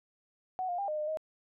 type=tone with pitch steps; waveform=sine; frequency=744 / 707 / 799 / 611 / 606 / 627 Hz; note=F#5 / F5 / G5 / D#5 / D#5 / D#5; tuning=+9 / +21 / +33 / -32 / -46 / +13 cents; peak=-31 dBFS; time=0.59-1.172 s; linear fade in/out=0 ms; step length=97 ms; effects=none